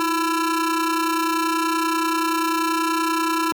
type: ring-modulated tone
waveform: 25% pulse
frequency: 337.6 Hz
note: E4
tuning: 41 cents sharp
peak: -12 dBFS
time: 0-3.52 s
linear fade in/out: 0 ms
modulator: 660 Hz
effects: high-pass 150 Hz 12 dB/octave + 7-bit